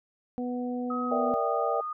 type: harmonic tone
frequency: 246.9 Hz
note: B3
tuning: in tune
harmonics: 1 / 2 / 3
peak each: -30 / -36 / -40 dBFS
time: 0.38-1.34 s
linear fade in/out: 0 ms
type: tone with pitch glide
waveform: sine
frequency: 1267 to 1230.9 Hz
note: D#6 to D#6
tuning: +31 to -19 cents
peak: -31 dBFS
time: 0.9-1.93 s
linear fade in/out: 5 ms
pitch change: -50 cents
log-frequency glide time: 1.06-1.27 s
type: chord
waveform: sine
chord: E half-diminished seventh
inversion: second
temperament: equal with one note detuned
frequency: 466.2 / 583.6 / 659.3 / 784 Hz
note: Bb4 / D5 / E5 / G5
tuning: 0 / -11 / 0 / 0 cents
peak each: -31 dBFS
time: 1.11-1.81 s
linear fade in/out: 5 ms
effects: none